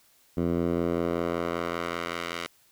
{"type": "tone with band-pass filter sweep", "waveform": "10% pulse", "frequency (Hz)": 85.2, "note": "F2", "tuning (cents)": -42, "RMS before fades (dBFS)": -29, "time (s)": [0.37, 2.47], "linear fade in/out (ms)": 5, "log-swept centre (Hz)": [230, 2700], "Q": 0.75, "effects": ["white hiss -62 dBFS RMS until 2.71 s"]}